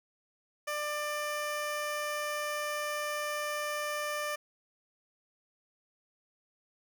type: tone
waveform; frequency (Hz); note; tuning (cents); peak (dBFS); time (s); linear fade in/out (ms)
15% pulse; 595; D5; +22; -26; 0.67-4.36; 10
effects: none